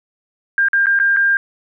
sine tone with dropouts, 1600 Hz, G6, 35 cents sharp, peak -11 dBFS, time 0.58-1.37 s, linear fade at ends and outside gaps 1 ms, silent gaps 0.685-0.732 / 0.859-0.868 / 0.99-0.999 / 1.164-1.169 s, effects none

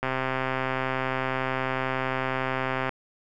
click train, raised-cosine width 0.5 ms, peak -12 dBFS, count 376, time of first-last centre 0.03-2.893 s, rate 131 Hz, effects none

